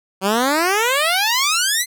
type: exponential sweep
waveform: 10% pulse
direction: up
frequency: 185 to 2093 Hz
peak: -7 dBFS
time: 0.21-1.86 s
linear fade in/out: 50 ms
effects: none